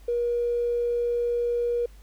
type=tone with tanh clipping; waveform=triangle; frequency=477.6 Hz; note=A#4; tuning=42 cents sharp; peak=-22 dBFS; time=0.08-1.86 s; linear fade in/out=5 ms; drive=2 dB; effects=added 50 Hz sine -46 dBFS peak until 2.02 s + pink hiss -59 dBFS RMS until 2.02 s